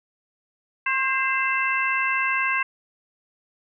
harmonic tone with a mistuned harmonic, 533 Hz, C5, 32 cents sharp, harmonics 2 / 3 / 4 / 5, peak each -26 / -26 / -26 / -26 dBFS, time 0.86-2.63 s, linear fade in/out 5 ms, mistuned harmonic 4, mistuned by -47 cents, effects none

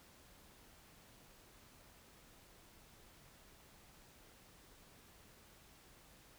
silence, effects pink hiss -63 dBFS RMS until 6.38 s

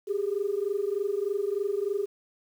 sine tone pair together, 392 / 415.3 Hz, G4 / G#4, 0 / 0 cents, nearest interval minor second, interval 100 cents, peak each -28 dBFS, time 0.07-2.06 s, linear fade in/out 20 ms, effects tanh soft clip ceiling -19 dBFS + 9-bit

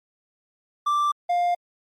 triangle tone pair in turn, 1174.7 / 703.5 Hz, D6 / F5, 0 / +12 cents, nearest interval major sixth, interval 888 cents, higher first, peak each -17 dBFS, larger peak neither, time 0.86-1.12 / 1.29-1.55 s, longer neither, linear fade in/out 10 ms, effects MP3 64 kbps

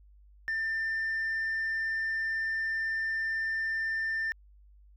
triangle tone with tanh clipping, 1791 Hz, A6, 30 cents sharp, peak -29 dBFS, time 0.48-4.32 s, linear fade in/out 0 ms, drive 6 dB, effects added 50 Hz sine -54 dBFS peak until 4.96 s

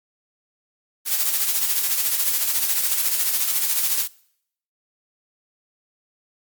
blue noise with tremolo, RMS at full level -19 dBFS, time 1.05-4.08 s, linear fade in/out 50 ms, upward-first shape sine, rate 14 Hz, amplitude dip 50%, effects noise-tail reverb RT60 0.7 s tail -23 dB re dry + Opus 48 kbps

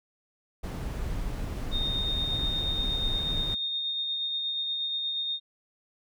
brown noise, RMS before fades -32 dBFS, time 0.63-3.55 s, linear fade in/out 10 ms
sine tone with tremolo, 3678 Hz, A#7, 24 cents flat, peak -27 dBFS, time 1.71-5.4 s, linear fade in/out 50 ms, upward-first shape sine, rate 8.4 Hz, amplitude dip 25%
effects none

